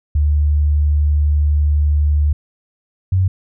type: tone pair in turn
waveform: sine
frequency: 74 / 93.23 Hz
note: D2 / F#2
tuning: +14 / +14 cents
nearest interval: major third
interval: 400 cents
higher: second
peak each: -11 dBFS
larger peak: neither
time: 0.15-2.33 / 3.12-3.28 s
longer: first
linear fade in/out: 5 ms
effects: none